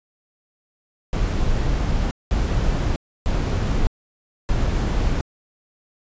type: noise bursts at uneven times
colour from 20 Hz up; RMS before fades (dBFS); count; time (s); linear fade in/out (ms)
brown; -20; 4; 1.13-2.11 / 2.31-2.96 / 3.26-3.87 / 4.49-5.21; 0
effects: resampled to 16000 Hz